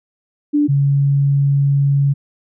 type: tone pair in turn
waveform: sine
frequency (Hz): 293.7 / 140.22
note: D4 / C#3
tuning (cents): 0 / +20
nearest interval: octave + minor second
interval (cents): 1280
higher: first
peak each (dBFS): -11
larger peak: neither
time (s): 0.53-0.68 / 0.68-2.14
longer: second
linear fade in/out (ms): 20
effects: none